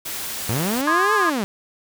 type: noise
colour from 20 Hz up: white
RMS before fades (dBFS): -29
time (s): 0.05-0.82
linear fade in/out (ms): 10
type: linear two-way sweep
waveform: sawtooth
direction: up then down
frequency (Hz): 98 to 443 to 188.2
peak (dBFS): -17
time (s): 0.49-1.44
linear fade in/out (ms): 0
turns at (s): 1.14
type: chord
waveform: sine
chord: Ab major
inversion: first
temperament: equal with one note detuned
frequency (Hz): 1046.5 / 1219.6 / 1661.2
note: C6 / Eb6 / Ab6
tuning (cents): 0 / -35 / 0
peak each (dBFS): -21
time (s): 0.87-1.3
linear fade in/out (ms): 5
effects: none